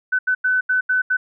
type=tone bursts at uneven times; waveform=sine; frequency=1508 Hz; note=F#6; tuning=32 cents sharp; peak=-15 dBFS; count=6; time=0.12-0.19 / 0.27-0.35 / 0.44-0.61 / 0.69-0.81 / 0.89-1.02 / 1.1-1.17 s; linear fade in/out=10 ms; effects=none